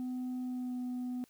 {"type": "tone with pitch glide", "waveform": "sine", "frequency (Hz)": [252.3, 249.1], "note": ["B3", "B3"], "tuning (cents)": [37, 15], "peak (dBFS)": -32, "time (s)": [0, 1.24], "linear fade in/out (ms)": 0, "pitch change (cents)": -22, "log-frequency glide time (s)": [0.42, 0.74], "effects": ["tanh soft clip ceiling -34 dBFS", "white hiss -67 dBFS RMS until 1.29 s"]}